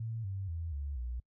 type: tone with pitch steps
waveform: sine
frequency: 113.1 / 96.77 / 82.79 / 70.84 / 60.61 Hz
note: A2 / G2 / E2 / C#2 / B1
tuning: +48 / -22 / +8 / +38 / -32 cents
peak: -35 dBFS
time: 0-1.2 s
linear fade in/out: 5 ms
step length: 240 ms
effects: noise-tail reverb RT60 0.1 s tail -26 dB re dry